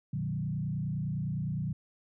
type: tone with frequency modulation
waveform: sine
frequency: 150 Hz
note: D3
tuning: 37 cents sharp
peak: -30 dBFS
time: 0.13-1.73 s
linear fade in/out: 5 ms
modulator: 29.8 Hz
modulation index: 1.3
effects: none